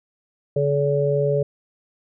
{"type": "harmonic tone", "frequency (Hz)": 142.8, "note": "D3", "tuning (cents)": -48, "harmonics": [1, 3, 4], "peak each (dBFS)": [-22, -21, -22], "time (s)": [0.56, 1.43], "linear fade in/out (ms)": 5, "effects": []}